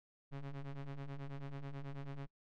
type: ring-modulated tone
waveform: square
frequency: 69 Hz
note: C#2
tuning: 7 cents flat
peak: -40 dBFS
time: 0.31-2.27 s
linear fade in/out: 20 ms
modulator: 73.6 Hz
effects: noise-tail reverb RT60 0.1 s tail -26 dB re dry + low-pass 3000 Hz 12 dB/octave